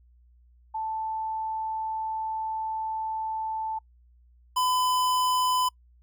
sine / square tone pair in turn, 880 / 1007.6 Hz, A5 / B5, 0 / +34 cents, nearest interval major second, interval 234 cents, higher second, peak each -28 / -23 dBFS, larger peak second, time 0.74-3.79 / 4.56-5.69 s, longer first, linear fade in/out 10 ms, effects noise-tail reverb RT60 0.1 s tail -26 dB re dry + added 60 Hz sine -55 dBFS peak until 6.02 s

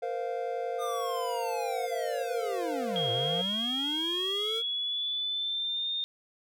triangle chord, Bb suspended second, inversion none, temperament equal with one note detuned, 466.2 / 517.2 / 698.5 Hz, Bb4 / C5 / F5, 0 / -20 / 0 cents, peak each -33 dBFS, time 0.02-3.42 s, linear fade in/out 10 ms
square linear two-way sweep, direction down then up, 1231 to 112.6 to 464.6 Hz, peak -35 dBFS, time 0.78-4.63 s, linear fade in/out 50 ms, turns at 3.11 s
sine tone with pitch glide, 3265 to 3644 Hz, G#7 to A#7, -30 to -40 cents, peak -29 dBFS, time 2.96-6.04 s, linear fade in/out 0 ms, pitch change +190 cents, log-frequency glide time 4.17-5.91 s
effects none

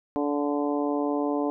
harmonic tone with a mistuned harmonic, 145.1 Hz, D3, 21 cents flat, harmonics 2 / 3 / 4 / 5 / 6 / 7, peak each -26 / -30 / -32 / -34 / -36 / -37 dBFS, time 0.16-1.5 s, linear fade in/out 0 ms, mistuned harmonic 7, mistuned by +16 cents, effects none

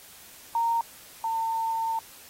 sine tone pair in turn, 925 / 902.8 Hz, A#5 / A5, -14 / +44 cents, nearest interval unison, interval 42 cents, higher first, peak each -22 / -25 dBFS, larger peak first, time 0.55-0.81 / 1.24-1.99 s, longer second, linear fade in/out 2 ms, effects white hiss -49 dBFS RMS until 2.29 s + AAC 48 kbps

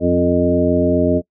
harmonic tone with a mistuned harmonic, 87.8 Hz, F2, 10 cents sharp, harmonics 1 / 2 / 3 / 4 / 5 / 7, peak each -22 / -21 / -17 / -20 / -20 / -18 dBFS, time 0-1.22 s, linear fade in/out 50 ms, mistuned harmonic 2, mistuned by +28 cents, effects noise-tail reverb RT60 0.1 s tail -23 dB re dry

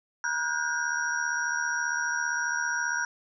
sine tone cluster, 955 / 1445 / 1520 / 1598 / 5710 Hz, A#5 / F#6 / F#6 / G6 / F8, +42 / -41 / +46 / +33 / +37 cents, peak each -35 / -30 / -34 / -32 / -36 dBFS, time 0.24-3.05 s, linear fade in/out 2 ms, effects none

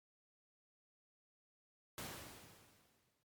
pink noise with exponential decay, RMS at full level -44 dBFS, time 1.98-3.23 s, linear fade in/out 1 ms, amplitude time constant 270 ms, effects high-pass 80 Hz 12 dB/octave + MP3 96 kbps

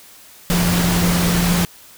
sine tone in noise, 174.61 Hz, F3, in tune, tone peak -16 dBFS, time 0.5-1.65 s, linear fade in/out 0 ms, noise pink, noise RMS -20 dBFS, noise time 0.5-1.65 s, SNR +1 dB, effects white hiss -44 dBFS RMS until 1.97 s

